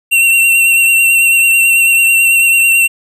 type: tone with vibrato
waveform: square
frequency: 2728 Hz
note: F7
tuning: 41 cents flat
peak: -7 dBFS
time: 0.11-2.88 s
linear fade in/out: 20 ms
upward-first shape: sine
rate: 9.1 Hz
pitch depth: 24 cents each way
effects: none